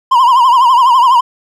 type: tone with vibrato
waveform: triangle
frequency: 998 Hz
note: B5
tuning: 18 cents sharp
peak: -3 dBFS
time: 0.11-1.21 s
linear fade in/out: 10 ms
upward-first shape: triangle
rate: 12 Hz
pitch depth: 140 cents each way
effects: none